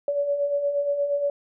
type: beating tone pair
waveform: sine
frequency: 564 / 572.5 Hz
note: C#5 / D5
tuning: +30 / -44 cents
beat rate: 8.5 Hz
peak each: -31 / -22 dBFS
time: 0.08-1.3 s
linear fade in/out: 2 ms
effects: none